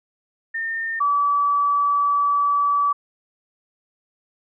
sine tone pair in turn, 1816 / 1149.6 Hz, A#6 / D6, -46 / -37 cents, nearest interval minor sixth, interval 791 cents, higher first, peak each -23 / -16 dBFS, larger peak second, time 0.54-1 / 1-2.93 s, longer second, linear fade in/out 10 ms, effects none

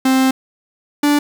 45% pulse tone pair in turn, 262.6 / 291.6 Hz, C4 / D4, +6 / -12 cents, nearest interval major second, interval 182 cents, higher second, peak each -11 dBFS, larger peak neither, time 0.05-0.31 / 1.03-1.19 s, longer first, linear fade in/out 5 ms, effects 8-bit

